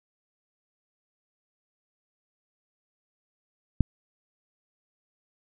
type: click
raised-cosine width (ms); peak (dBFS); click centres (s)
5; -7; 3.807
effects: none